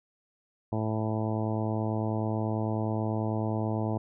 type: harmonic tone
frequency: 109.2 Hz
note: A2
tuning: 13 cents flat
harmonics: 1 / 2 / 3 / 4 / 5 / 6 / 7 / 8 / 9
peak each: -30 / -33 / -35 / -39 / -40 / -38 / -41 / -41 / -45 dBFS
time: 0.72-3.98 s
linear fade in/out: 5 ms
effects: none